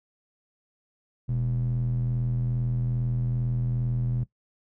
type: tone with band-pass filter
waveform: square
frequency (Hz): 41.2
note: E1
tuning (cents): 0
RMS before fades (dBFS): -27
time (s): 1.28-4.24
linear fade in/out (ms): 10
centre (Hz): 130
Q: 3.5
effects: noise-tail reverb RT60 0.1 s tail -17 dB re dry